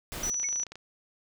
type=noise; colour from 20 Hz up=pink; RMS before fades=-37 dBFS; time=0.12-0.3 s; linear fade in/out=0 ms
type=tone; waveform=sine; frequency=5920 Hz; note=F#8; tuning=in tune; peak=-28 dBFS; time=0.23-0.64 s; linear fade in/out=5 ms
type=clicks; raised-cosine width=0.2 ms; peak=-26 dBFS; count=11; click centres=0.343 / 0.399 / 0.431 / 0.488 / 0.528 / 0.559 / 0.599 / 0.632 / 0.667 / 0.72 / 0.756 s
type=tone with exponential decay; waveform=sine; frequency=2200 Hz; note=C#7; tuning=14 cents flat; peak=-30 dBFS; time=0.44-0.53 s; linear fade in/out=1 ms; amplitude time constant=18 ms
effects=none